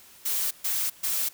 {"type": "noise bursts", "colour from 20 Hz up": "blue", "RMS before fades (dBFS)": -27, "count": 3, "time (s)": [0.25, 1.29], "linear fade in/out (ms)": 10, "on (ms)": 260, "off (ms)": 130, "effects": ["white hiss -52 dBFS RMS until 1.33 s"]}